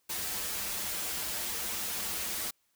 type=noise with comb filter; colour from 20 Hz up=white; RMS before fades=-35 dBFS; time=0.09-2.51 s; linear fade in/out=10 ms; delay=7.4 ms; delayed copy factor=-0.7; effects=white hiss -74 dBFS RMS until 2.75 s